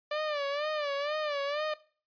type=tone with vibrato; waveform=sawtooth; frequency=587.3 Hz; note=D5; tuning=in tune; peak=-26 dBFS; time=0.11-1.74 s; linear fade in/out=5 ms; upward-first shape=sine; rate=2.1 Hz; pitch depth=88 cents each way; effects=noise-tail reverb RT60 0.4 s tail -18 dB re dry + resampled to 11025 Hz